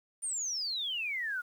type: exponential sweep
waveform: sine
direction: down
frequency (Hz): 9190 to 1396.9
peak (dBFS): -32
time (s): 0.22-1.42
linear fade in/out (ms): 20
effects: 10-bit

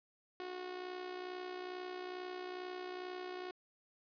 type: tone with amplitude modulation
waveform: sawtooth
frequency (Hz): 365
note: F#4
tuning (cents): -24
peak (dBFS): -36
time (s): 0.4-3.51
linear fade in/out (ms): 0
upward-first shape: sine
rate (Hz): 62.3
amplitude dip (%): 55
effects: resampled to 11025 Hz + 12-bit

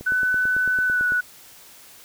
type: click train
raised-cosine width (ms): 2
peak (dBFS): -23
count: 11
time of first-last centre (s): 0.01-1.121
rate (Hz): 9
type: tone with pitch glide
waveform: sine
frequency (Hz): 1500 to 1475.1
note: F#6 to F#6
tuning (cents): +23 to -6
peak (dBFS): -18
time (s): 0.06-1.21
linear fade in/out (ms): 10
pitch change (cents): -29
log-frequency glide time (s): 0.86-1.05
effects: white hiss -47 dBFS RMS until 2.04 s

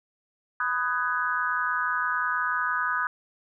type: chord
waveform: sine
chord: G# minor seventh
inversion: first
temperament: just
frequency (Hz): 996.7 / 1245.9 / 1495.1 / 1661.2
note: B5 / D#6 / F#6 / G#6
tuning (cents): +16 / +2 / +18 / 0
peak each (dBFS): -32 / -28 / -28 / -32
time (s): 0.6-3.07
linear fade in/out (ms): 2
effects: none

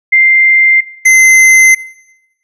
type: tone pair in turn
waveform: sine / square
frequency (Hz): 2093 / 2065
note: C7 / C7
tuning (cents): 0 / -23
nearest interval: unison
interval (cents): 23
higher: first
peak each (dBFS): -3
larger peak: neither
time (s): 0.12-0.81 / 1.05-1.75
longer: second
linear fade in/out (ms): 10
effects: noise-tail reverb RT60 1.0 s tail -21 dB re dry + resampled to 22050 Hz

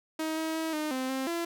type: tone with pitch steps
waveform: sawtooth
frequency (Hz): 316.4 / 319.3 / 321.5 / 305.7 / 259.6 / 264.6 / 338.8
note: D#4 / D#4 / E4 / D#4 / C4 / C4 / E4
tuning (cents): +29 / +45 / -43 / -30 / -13 / +20 / +48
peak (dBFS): -26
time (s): 0.19-1.45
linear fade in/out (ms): 5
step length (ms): 180
effects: none

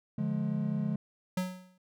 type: chord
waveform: triangle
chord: D diminished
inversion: none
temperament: just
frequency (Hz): 146.83 / 176.2 / 211.4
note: D3 / F3 / Ab3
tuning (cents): 0 / +16 / +31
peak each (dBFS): -32 / -33 / -30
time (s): 0.18-0.96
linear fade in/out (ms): 5
type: tone with exponential decay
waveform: square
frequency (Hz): 183.8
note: F#3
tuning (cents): -11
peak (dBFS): -27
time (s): 1.37-1.78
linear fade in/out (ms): 5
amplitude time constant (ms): 88
effects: none

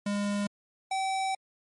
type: tone pair in turn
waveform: square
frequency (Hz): 203.6 / 768.7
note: G#3 / G5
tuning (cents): -34 / -34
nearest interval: octave + major seventh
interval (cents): 2300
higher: second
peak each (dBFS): -28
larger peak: neither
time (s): 0.06-0.47 / 0.91-1.35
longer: second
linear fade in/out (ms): 5
effects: MP3 48 kbps

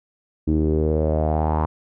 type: tone with low-pass filter sweep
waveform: sawtooth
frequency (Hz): 77.6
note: D#2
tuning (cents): -4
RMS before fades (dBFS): -20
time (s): 0.47-1.66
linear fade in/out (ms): 10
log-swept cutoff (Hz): 300 to 1000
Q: 4.7
effects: none

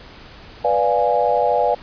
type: chord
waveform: sine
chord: B diminished seventh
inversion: none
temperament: equal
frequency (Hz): 493.9 / 587.3 / 698.5 / 830.6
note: B4 / D5 / F5 / Ab5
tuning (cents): 0 / 0 / 0 / 0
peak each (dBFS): -20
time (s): 0.64-1.75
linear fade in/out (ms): 10
effects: pink hiss -41 dBFS RMS until 1.82 s + resampled to 11025 Hz

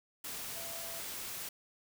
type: tone in noise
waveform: sine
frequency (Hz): 670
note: E5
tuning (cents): +28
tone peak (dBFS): -49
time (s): 0.55-1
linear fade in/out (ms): 5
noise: white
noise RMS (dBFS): -42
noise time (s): 0.24-1.49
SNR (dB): -10
effects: none

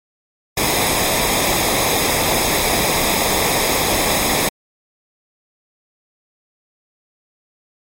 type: noise with comb filter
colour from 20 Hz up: pink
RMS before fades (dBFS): -17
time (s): 0.57-4.49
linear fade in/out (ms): 5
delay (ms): 0.68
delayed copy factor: -0.65
effects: MP3 64 kbps

